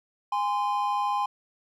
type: tone pair together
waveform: triangle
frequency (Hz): 821 / 1034.4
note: G#5 / C6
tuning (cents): -20 / -20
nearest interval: major third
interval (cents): 400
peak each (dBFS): -25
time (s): 0.32-1.26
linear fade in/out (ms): 5
effects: none